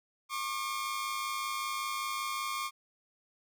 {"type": "tone pair together", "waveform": "sawtooth", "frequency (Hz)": [1088, 1193.2], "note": ["C#6", "D6"], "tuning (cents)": [-33, 27], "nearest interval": "major second", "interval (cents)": 160, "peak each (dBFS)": [-32, -33], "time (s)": [0.29, 2.71], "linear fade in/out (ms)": 50, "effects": []}